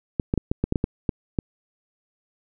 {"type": "clicks", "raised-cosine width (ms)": 3, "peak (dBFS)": -8, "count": 10, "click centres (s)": [0.198, 0.339, 0.377, 0.515, 0.64, 0.724, 0.758, 0.841, 1.092, 1.388], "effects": []}